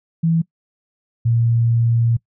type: tone pair in turn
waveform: sine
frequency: 164.81 / 116.54 Hz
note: E3 / A#2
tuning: 0 / 0 cents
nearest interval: tritone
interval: 600 cents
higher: first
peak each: -13 dBFS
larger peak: neither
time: 0.23-0.42 / 1.25-2.17 s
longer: second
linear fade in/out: 10 ms
effects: noise-tail reverb RT60 0.1 s tail -22 dB re dry